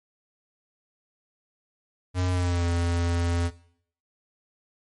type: tone with pitch glide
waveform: square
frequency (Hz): 90.9 to 85.8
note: F#2 to F2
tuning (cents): -30 to -30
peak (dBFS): -23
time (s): 2.14-3.51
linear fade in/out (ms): 50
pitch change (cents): -100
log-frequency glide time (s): 2.32-2.65
effects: noise-tail reverb RT60 0.6 s tail -17 dB re dry + MP3 48 kbps